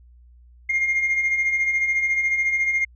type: beating tone pair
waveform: sine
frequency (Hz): 2112 / 2126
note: C7 / C7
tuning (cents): +16 / +27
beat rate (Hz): 14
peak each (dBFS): -26 / -18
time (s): 0.69-2.85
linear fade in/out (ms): 10
effects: tanh soft clip ceiling -15 dBFS + added 60 Hz sine -47 dBFS peak until 2.95 s